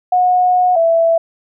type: tone pair in turn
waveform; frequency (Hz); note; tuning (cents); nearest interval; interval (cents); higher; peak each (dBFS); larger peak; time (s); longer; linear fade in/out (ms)
sine; 727 / 663.1; F#5 / E5; -31 / +10; major second; 159; first; -9 / -9; neither; 0.12-0.76 / 0.76-1.18; first; 5
effects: none